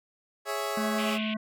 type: chord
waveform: 20% pulse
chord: C# minor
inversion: second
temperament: equal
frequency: 415.3 / 554.4 / 659.3 Hz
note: G#4 / C#5 / E5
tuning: 0 / 0 / 0 cents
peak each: -29 dBFS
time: 0.45-1.19 s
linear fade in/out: 50 ms
type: harmonic tone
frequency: 216.6 Hz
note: A3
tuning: 27 cents flat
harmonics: 1 / 3 / 5 / 7 / 9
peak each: -29 / -39 / -43 / -46 / -48 dBFS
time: 0.77-1.37 s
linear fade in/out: 5 ms
type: band-pass noise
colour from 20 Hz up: pink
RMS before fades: -36 dBFS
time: 0.98-1.34 s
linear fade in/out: 5 ms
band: 2300 to 3200 Hz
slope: 48 dB/octave
effects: none